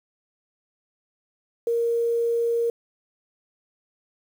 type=tone with quantisation; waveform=sine; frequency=467.1 Hz; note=A#4; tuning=3 cents sharp; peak=-20 dBFS; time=1.67-2.7 s; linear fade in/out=2 ms; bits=8; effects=none